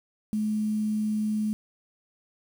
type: tone with quantisation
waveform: sine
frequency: 213.7 Hz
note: G#3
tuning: 50 cents sharp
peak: -24 dBFS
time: 0.33-1.53 s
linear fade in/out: 0 ms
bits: 8
effects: none